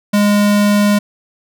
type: tone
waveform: square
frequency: 205.8 Hz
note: G#3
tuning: 16 cents flat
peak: -10 dBFS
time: 0.13-0.99 s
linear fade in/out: 10 ms
effects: none